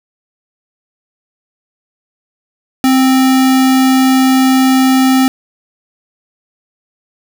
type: tone with sample-and-hold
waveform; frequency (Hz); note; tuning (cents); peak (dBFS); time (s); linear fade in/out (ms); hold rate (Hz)
sine; 261.6; C4; 0; -6; 2.84-5.28; 0; 1050
effects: none